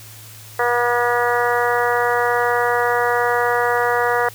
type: harmonic tone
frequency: 241.1 Hz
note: B3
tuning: 41 cents flat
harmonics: 2 / 3 / 4 / 5 / 6 / 7 / 8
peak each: -20 / -22 / -23 / -24 / -25 / -25 / -26 dBFS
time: 0.59-4.29 s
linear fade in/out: 5 ms
effects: added 109 Hz sine -41 dBFS peak until 4.34 s + white hiss -41 dBFS RMS until 4.34 s